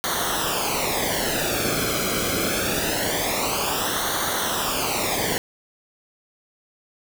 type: noise with flanger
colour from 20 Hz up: pink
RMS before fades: -24 dBFS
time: 0.04-5.38 s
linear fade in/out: 0 ms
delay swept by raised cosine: 0.39 to 1.11 ms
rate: 0.24 Hz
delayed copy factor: -0.8
effects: none